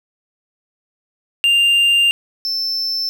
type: tone pair in turn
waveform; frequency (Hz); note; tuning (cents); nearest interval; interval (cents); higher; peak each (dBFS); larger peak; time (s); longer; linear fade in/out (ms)
triangle; 2794 / 5310; F7 / E8; 0 / +12; major seventh; 1112; second; -9 / -17; first; 1.44-2.11 / 2.45-3.09; first; 0
effects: none